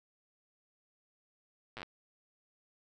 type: slowing click train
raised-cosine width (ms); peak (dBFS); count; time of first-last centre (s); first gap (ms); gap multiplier
0.3; -27; 7; 1.77-1.83; 8; 1.09
effects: none